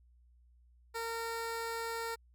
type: tone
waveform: 15% pulse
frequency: 458.6 Hz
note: A#4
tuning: 28 cents flat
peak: -30 dBFS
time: 0.94-2.16 s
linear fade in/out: 20 ms
effects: added 60 Hz sine -61 dBFS peak until 2.34 s